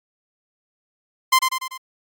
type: tone with echo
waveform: sawtooth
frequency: 1041 Hz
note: C6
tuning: 9 cents flat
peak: -8 dBFS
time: 1.32-1.39 s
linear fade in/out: 10 ms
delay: 97 ms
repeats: 4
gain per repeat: -5 dB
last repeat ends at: 1.778 s
effects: AAC 64 kbps